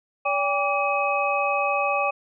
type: tone cluster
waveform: sine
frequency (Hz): 572 / 802 / 1156 / 2537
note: D5 / G5 / D6 / D#7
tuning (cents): -46 / +39 / -28 / +33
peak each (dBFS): -26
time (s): 0.25-2.11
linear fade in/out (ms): 10
effects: none